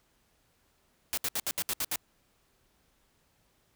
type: noise bursts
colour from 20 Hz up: white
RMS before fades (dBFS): -31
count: 8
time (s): 1.13-1.958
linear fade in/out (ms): 0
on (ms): 44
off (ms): 68
effects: pink hiss -70 dBFS RMS until 3.75 s